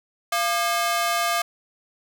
sawtooth ring-modulated tone, 945 Hz, A#5, 23 cents sharp, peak -14 dBFS, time 0.32-1.42 s, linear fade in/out 5 ms, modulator 258 Hz, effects none

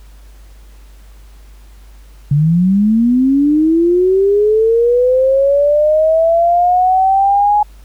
sine linear sweep, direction up, 139.2 to 840 Hz, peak -8 dBFS, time 2.31-7.63 s, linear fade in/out 5 ms, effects added 50 Hz sine -36 dBFS peak until 7.84 s + pink hiss -50 dBFS RMS until 7.84 s

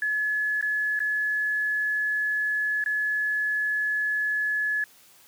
sine tone with dropouts, 1706 Hz, G#6, 46 cents sharp, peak -23 dBFS, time 0.02-4.84 s, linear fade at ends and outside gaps 2 ms, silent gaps 0.612-0.625 / 0.992-1.002 / 2.84-2.86 s, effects white hiss -55 dBFS RMS until 5.27 s + high-pass 60 Hz 12 dB/octave

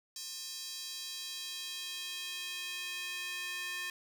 square tone with high-pass filter sweep, 358.7 Hz, F4, 46 cents sharp, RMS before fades -41 dBFS, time 0.16-3.9 s, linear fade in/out 2 ms, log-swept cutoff 5100 to 2000 Hz, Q 2, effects none

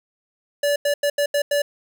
square tone bursts at uneven times, 577 Hz, D5, 31 cents flat, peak -18 dBFS, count 6, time 0.63-0.76 / 0.85-0.94 / 1.03-1.1 / 1.18-1.26 / 1.34-1.42 / 1.51-1.62 s, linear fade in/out 5 ms, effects none

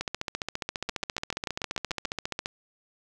two click trains, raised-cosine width 0.2 ms, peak -13 / -13 dBFS, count 9 / 37, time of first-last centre 0.89-2.054 / 0.01-2.459 s, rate 6.87 / 14.7 Hz, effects none

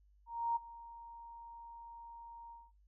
sine tone with ADSR envelope, 932.3 Hz, A#5, in tune, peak -30 dBFS, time 0.26-2.72 s, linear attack 300 ms, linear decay 14 ms, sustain -19 dB, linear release 210 ms, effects noise-tail reverb RT60 0.2 s tail -22 dB re dry + added 50 Hz sine -64 dBFS peak until 2.87 s

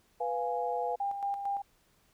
sine chord, F diminished, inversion second, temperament equal, 493.9 / 698.5 / 830.6 Hz, Cb5 / F5 / Ab5, 0 / 0 / 0 cents, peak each -34 dBFS, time 0.2-0.96 s, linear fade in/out 10 ms
sine tone with tremolo, 800 Hz, G5, 35 cents sharp, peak -29 dBFS, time 1-1.62 s, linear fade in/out 5 ms, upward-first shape square, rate 4.4 Hz, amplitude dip 50%
effects pink hiss -68 dBFS RMS until 2.13 s

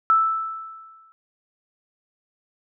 sine tone with exponential decay, 1318.5 Hz, E6, in tune, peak -12 dBFS, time 0.1-1.12 s, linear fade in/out 0 ms, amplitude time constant 220 ms, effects none

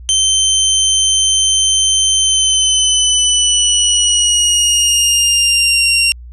20% pulse tone with pitch glide, 3100 to 2762 Hz, G7 to F7, -20 to -20 cents, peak -4 dBFS, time 0.09-6.12 s, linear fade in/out 0 ms, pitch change -200 cents, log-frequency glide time 2.17-5.85 s, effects added 60 Hz sine -30 dBFS peak until 6.32 s + resampled to 24000 Hz

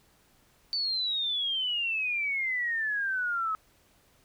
sine exponential sweep, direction down, 4564 to 1275 Hz, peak -27 dBFS, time 0.73-3.55 s, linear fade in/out 0 ms, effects pink hiss -64 dBFS RMS until 4.24 s

